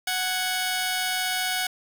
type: tone pair together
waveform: 10% pulse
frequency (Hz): 740 / 1661.2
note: F#5 / G#6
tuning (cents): 0 / 0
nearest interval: octave + major second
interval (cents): 1400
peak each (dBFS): -17 / -22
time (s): 0.07-1.67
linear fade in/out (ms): 5
effects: 7-bit